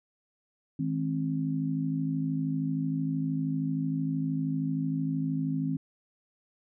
harmonic tone, 53 Hz, G#1, 36 cents sharp, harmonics 3 / 4 / 5, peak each -30 / -38 / -30 dBFS, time 0.79-5.77 s, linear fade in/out 5 ms, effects none

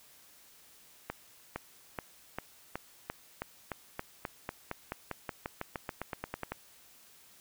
accelerating click train, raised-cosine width 0.5 ms, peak -20 dBFS, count 25, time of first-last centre 1.1-6.52 s, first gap 460 ms, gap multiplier 0.93, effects white hiss -59 dBFS RMS until 7.4 s

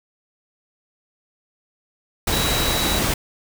sine tone in noise, 3899 Hz, B7, 23 cents flat, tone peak -25 dBFS, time 2.32-2.99 s, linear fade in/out 5 ms, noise pink, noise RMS -21 dBFS, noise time 2.27-3.14 s, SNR -7 dB, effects none

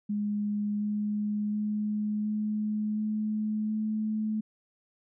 sine tone with pitch steps, 207.3 / 209 / 210.7 / 212.4 / 214.1 / 215.9 Hz, G#3 / G#3 / G#3 / G#3 / A3 / A3, -3 / +11 / +25 / +39 / -47 / -33 cents, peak -27 dBFS, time 0.09-4.41 s, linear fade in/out 10 ms, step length 720 ms, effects none

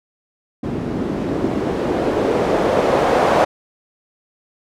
blue noise with low-pass filter sweep, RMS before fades -18 dBFS, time 0.63-3.45 s, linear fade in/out 10 ms, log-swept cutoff 240 to 670 Hz, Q 1.6, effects none

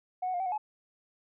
sine tone with pitch steps, 734 / 741 / 708 / 764 / 725 / 852 Hz, F#5 / F#5 / F5 / G5 / F#5 / G#5, -14 / +2 / +23 / -45 / -35 / +44 cents, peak -28 dBFS, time 0.22-0.58 s, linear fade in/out 10 ms, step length 60 ms, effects tanh soft clip ceiling -25 dBFS

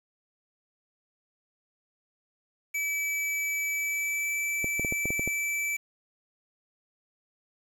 square tone with pitch glide, 2300 to 2317 Hz, D7 to D7, -37 to -24 cents, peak -28 dBFS, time 2.74-5.77 s, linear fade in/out 10 ms, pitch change +13 cents, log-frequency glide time 3.74-4.38 s
clicks, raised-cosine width 2 ms, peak -19 dBFS, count 8, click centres 4.644 / 4.796 / 4.848 / 4.924 / 5.056 / 5.105 / 5.195 / 5.276 s
effects 8-bit

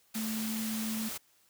sine tone in noise, 220 Hz, A3, in tune, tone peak -33 dBFS, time 0.15-1.09 s, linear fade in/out 10 ms, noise white, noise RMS -39 dBFS, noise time 0.14-1.18 s, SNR +3 dB, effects white hiss -67 dBFS RMS until 1.49 s + high-pass 60 Hz 12 dB/octave

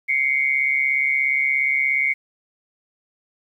sine tone pair together, 2098 / 2235 Hz, C7 / C#7, +4 / +14 cents, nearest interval minor second, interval 110 cents, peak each -20 dBFS, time 0.08-2.14 s, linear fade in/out 20 ms, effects 9-bit

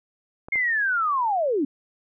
clicks, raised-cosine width 1 ms, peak -25 dBFS, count 2, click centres 0.485 / 0.557 s
sine linear sweep, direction down, 2157 to 255.9 Hz, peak -20 dBFS, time 0.52-1.65 s, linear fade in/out 5 ms
effects none

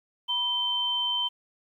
sine tone pair together, 976 / 3099 Hz, B5 / G7, -21 / -21 cents, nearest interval octave + minor sixth, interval 2000 cents, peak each -33 / -25 dBFS, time 0.28-1.29 s, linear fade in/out 20 ms, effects 10-bit

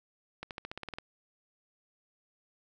accelerating click train, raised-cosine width 0.3 ms, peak -23 dBFS, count 10, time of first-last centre 0.43-0.985 s, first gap 78 ms, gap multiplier 0.94, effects none

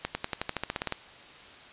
accelerating click train, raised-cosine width 0.3 ms, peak -13 dBFS, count 13, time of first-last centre 0.05-0.923 s, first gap 100 ms, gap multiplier 0.94, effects white hiss -49 dBFS RMS until 1.72 s + resampled to 8000 Hz

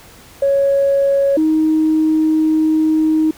sine tone pair in turn, 554.4 / 313.7 Hz, C#5 / D#4, 0 / +14 cents, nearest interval minor seventh, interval 986 cents, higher first, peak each -10 dBFS, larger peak neither, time 0.42-1.37 / 1.37-3.31 s, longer second, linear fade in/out 5 ms, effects tanh soft clip ceiling -6 dBFS + pink hiss -42 dBFS RMS until 3.37 s

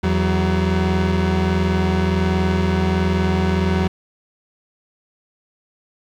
30% pulse tone pair together, 83.42 / 188.2 Hz, E2 / F#3, +21 / +30 cents, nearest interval octave + major second, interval 1409 cents, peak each -16 dBFS, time 0.03-3.88 s, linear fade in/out 10 ms, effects low-pass 4000 Hz 12 dB/octave + 8-bit

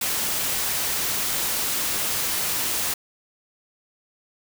white noise, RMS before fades -25 dBFS, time 0.01-2.94 s, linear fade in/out 5 ms, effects none

